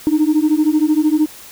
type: beating tone pair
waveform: sine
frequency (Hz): 300.4 / 313.4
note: D4 / D#4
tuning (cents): +39 / +13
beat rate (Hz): 13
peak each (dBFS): -13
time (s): 0.07-1.26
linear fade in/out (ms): 0
effects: tanh soft clip ceiling -7 dBFS + white hiss -38 dBFS RMS until 1.51 s